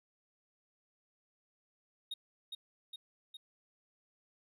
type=tone with echo; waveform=triangle; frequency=3729 Hz; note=A#7; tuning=in tune; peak=-36 dBFS; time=2.11-2.14 s; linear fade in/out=5 ms; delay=410 ms; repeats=3; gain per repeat=-3 dB; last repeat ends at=3.37 s; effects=none